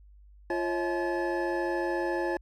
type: tone cluster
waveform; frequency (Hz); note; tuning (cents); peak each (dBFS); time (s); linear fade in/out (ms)
triangle; 345.9 / 546 / 640 / 856 / 1724; F4 / C#5 / D#5 / A5 / A6; -17 / -26 / +49 / -48 / -36; -28 / -32 / -36 / -33 / -35; 0.5-2.37; 2
effects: added 50 Hz sine -51 dBFS peak until 2.41 s